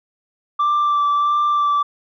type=tone with vibrato; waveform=sine; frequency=1172 Hz; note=D6; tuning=4 cents flat; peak=-12 dBFS; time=0.59-1.83 s; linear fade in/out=10 ms; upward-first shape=sine; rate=1.5 Hz; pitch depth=15 cents each way; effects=tanh soft clip ceiling -13 dBFS